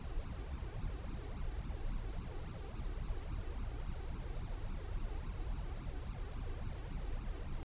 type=noise with flanger; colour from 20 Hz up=brown; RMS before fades=-41 dBFS; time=0-7.63 s; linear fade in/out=0 ms; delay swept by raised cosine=0.76 to 2.66 ms; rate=3.6 Hz; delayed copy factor=+0.75; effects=resampled to 8000 Hz